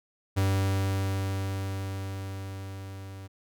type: tone with level ramp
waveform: 45% pulse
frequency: 96.9 Hz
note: G2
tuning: 20 cents flat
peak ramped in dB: -22 to -40 dBFS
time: 0.36-3.28 s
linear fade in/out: 20 ms
effects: none